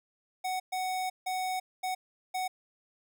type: tone bursts at uneven times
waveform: square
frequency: 744 Hz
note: F#5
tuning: 9 cents sharp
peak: -31 dBFS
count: 5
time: 0.44-0.6 / 0.72-1.1 / 1.26-1.6 / 1.83-1.95 / 2.34-2.48 s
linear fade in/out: 10 ms
effects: none